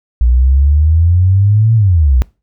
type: exponential two-way sweep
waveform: sine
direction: up then down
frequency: 58.27 to 115 to 58.27 Hz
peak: -6 dBFS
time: 0.21-2.22 s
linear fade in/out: 0 ms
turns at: 1.75 s
effects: noise-tail reverb RT60 0.3 s tail -23 dB re dry